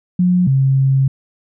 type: tone pair in turn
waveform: sine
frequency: 179.9 / 134.69 Hz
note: F#3 / C#3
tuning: -48 / -49 cents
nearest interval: perfect fourth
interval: 501 cents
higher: first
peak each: -10 dBFS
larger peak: neither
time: 0.19-0.47 / 0.47-1.08 s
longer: second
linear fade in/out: 5 ms
effects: none